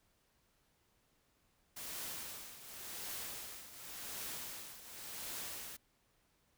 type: noise with tremolo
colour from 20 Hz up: white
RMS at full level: -43 dBFS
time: 1.76-5.77 s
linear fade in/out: 10 ms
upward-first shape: triangle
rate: 0.9 Hz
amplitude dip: 75%
effects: pink hiss -75 dBFS RMS until 6.57 s